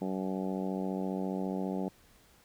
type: harmonic tone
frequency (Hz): 94.7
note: F#2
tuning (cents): +41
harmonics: 2 / 3 / 4 / 5 / 6 / 7 / 8 / 9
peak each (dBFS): -34 / -38 / -40 / -42 / -44 / -45 / -46 / -47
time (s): 0.01-1.89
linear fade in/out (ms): 10
effects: pink hiss -62 dBFS RMS until 2.44 s